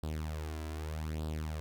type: tone with flanger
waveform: sawtooth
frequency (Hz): 77.7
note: D#2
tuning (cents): -2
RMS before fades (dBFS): -38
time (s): 0.03-1.6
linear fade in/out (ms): 0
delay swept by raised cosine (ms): 0.23 to 3.03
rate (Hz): 0.82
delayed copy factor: +0.7
effects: none